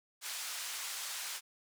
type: band-pass noise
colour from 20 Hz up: white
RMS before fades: -41 dBFS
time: 0.21-1.41 s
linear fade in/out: 50 ms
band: 1000 to 9200 Hz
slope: 12 dB/octave
effects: none